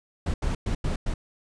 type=noise bursts at uneven times; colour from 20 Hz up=brown; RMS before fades=-26 dBFS; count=5; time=0.26-0.34 / 0.42-0.55 / 0.66-0.75 / 0.84-0.96 / 1.06-1.14 s; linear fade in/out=5 ms; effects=resampled to 22050 Hz